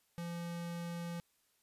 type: tone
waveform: square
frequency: 171.1 Hz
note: F3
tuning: 35 cents flat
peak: -40 dBFS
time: 0.18-1.2 s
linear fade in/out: 0 ms
effects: white hiss -75 dBFS RMS until 1.62 s + resampled to 32000 Hz